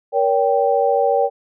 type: chord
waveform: sine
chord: G diminished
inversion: first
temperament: just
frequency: 470.4 / 564.5 / 784 Hz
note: Bb4 / Db5 / G5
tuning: +16 / +31 / 0 cents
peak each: -18 dBFS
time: 0.12-1.3 s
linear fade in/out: 50 ms
effects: none